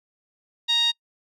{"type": "tone with band-pass filter", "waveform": "sawtooth", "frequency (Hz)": 935, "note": "A#5", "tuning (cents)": 5, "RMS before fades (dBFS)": -21, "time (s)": [0.68, 0.92], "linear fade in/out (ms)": 20, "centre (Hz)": 3700, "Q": 8.2, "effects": ["noise-tail reverb RT60 0.1 s tail -26 dB re dry"]}